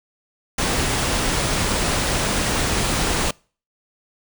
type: band-stop noise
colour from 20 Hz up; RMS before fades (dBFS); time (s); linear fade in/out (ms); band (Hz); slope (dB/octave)
pink; -21; 0.58-3.31; 5; 11000 to 16000; 96
effects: noise-tail reverb RT60 0.4 s tail -26 dB re dry